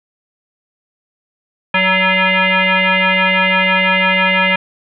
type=tone with frequency modulation; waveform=sine; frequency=185 Hz; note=F#3; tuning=in tune; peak=-10 dBFS; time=1.74-4.56 s; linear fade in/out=5 ms; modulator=376 Hz; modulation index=7; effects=none